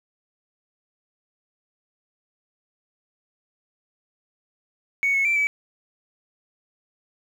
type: tone with pitch steps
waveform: sine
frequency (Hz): 2226 / 2194 / 2343 / 2292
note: C#7 / C#7 / D7 / D7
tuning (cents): +7 / -18 / -5 / -43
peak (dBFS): -17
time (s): 5.03-5.47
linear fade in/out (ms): 0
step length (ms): 110
effects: tanh soft clip ceiling -15 dBFS + 8-bit